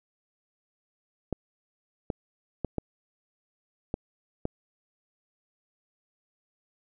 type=clicks; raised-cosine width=2 ms; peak=-15 dBFS; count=6; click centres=1.327 / 2.102 / 2.647 / 2.783 / 3.941 / 4.454 s; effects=none